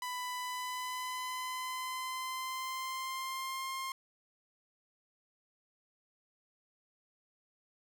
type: tone with pitch glide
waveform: sawtooth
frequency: 996 to 1061.3 Hz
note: B5 to C6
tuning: +14 to +24 cents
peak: -33 dBFS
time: 0.02-3.92 s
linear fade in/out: 2 ms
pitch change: +110 cents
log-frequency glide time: 0.37-3.69 s
effects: none